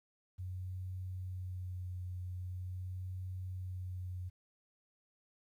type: tone with vibrato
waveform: sine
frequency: 91.5 Hz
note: F#2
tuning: 19 cents flat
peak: -39 dBFS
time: 0.38-4.3 s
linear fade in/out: 20 ms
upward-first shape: sine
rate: 0.43 Hz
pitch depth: 18 cents each way
effects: 12-bit